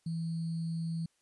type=tone with sample-and-hold; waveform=sine; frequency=164.81 Hz; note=E3; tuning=in tune; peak=-32 dBFS; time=0.06-1.06 s; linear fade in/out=5 ms; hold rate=4410 Hz; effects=white hiss -74 dBFS RMS until 1.21 s + resampled to 24000 Hz